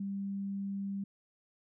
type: tone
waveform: sine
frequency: 197.6 Hz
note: G3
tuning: 14 cents sharp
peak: -34 dBFS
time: 0-1.04 s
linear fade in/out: 5 ms
effects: none